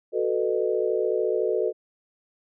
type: chord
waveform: sine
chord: B dominant seventh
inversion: second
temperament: equal with one note detuned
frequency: 370 / 440 / 493.9 / 613 Hz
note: F#4 / A4 / B4 / D#5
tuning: 0 / 0 / 0 / -26 cents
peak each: -27 / -25 / -28 / -30 dBFS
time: 0.12-1.73 s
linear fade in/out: 50 ms
effects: none